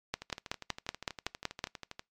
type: two click trains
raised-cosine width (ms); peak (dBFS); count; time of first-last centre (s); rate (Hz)
0.2; -14 / -24; 9 / 23; 0.14-1.641 / 0.22-1.994; 5.33 / 12.4
effects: noise-tail reverb RT60 0.2 s tail -24 dB re dry + MP3 96 kbps